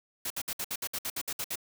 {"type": "noise bursts", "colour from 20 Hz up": "white", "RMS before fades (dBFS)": -34, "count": 12, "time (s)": [0.25, 1.557], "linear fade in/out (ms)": 5, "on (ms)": 53, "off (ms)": 61, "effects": []}